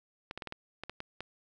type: clicks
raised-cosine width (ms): 0.3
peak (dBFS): -23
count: 9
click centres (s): 0.311 / 0.376 / 0.422 / 0.473 / 0.524 / 0.836 / 0.896 / 1.004 / 1.206
effects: none